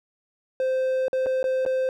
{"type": "tone with dropouts", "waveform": "triangle", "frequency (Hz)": 520, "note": "C5", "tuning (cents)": -11, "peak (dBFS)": -19, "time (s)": [0.6, 1.89], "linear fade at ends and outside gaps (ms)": 1, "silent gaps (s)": [[1.082, 1.13], [1.261, 1.266], [1.429, 1.441], [1.652, 1.662]], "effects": []}